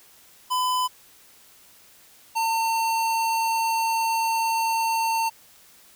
square tone pair in turn, 1007 / 904.4 Hz, B5 / A5, +33 / +47 cents, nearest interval major second, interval 186 cents, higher first, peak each -22 dBFS, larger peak neither, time 0.5-0.88 / 2.35-5.3 s, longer second, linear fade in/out 20 ms, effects white hiss -53 dBFS RMS until 5.95 s

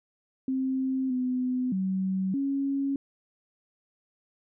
sine tone with pitch steps, 262.9 / 252.9 / 189.5 / 275.9 Hz, C4 / B3 / F#3 / C#4, +8 / +41 / +42 / -8 cents, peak -25 dBFS, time 0.48-2.96 s, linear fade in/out 2 ms, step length 620 ms, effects none

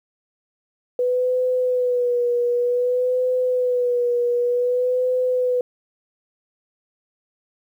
sine tone with vibrato, 493.9 Hz, B4, in tune, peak -17 dBFS, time 0.99-5.61 s, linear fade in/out 2 ms, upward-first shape sine, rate 0.54 Hz, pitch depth 42 cents each way, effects 9-bit

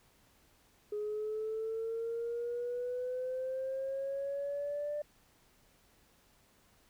sine exponential sweep, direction up, 416.7 to 594 Hz, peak -33 dBFS, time 0.92-5.02 s, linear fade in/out 5 ms, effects tanh soft clip ceiling -30 dBFS + pink hiss -67 dBFS RMS until 6.89 s

